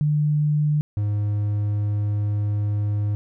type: tone pair in turn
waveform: sine / triangle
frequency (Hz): 149.5 / 103.7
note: D3 / G#2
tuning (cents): +31 / -2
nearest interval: tritone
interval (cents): 633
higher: first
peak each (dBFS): -17 / -18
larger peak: first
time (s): 0.01-0.81 / 0.97-3.15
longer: second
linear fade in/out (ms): 0
effects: none